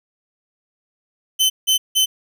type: tone bursts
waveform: sawtooth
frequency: 3057 Hz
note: G7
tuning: 44 cents flat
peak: -10 dBFS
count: 3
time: 1.39-2.06 s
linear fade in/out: 20 ms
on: 110 ms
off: 170 ms
effects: none